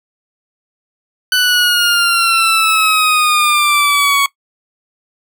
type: exponential sweep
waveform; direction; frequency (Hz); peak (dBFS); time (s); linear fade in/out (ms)
20% pulse; down; 1500 to 1113; -5; 1.32-4.26; 2
effects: noise-tail reverb RT60 0.1 s tail -19 dB re dry